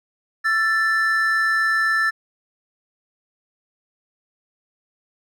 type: tone pair together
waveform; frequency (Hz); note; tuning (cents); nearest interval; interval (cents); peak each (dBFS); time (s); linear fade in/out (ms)
triangle; 1336.2 / 1760; E6 / A6; +23 / 0; perfect fourth; 477; -21 / -16; 0.44-2.11; 20
effects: none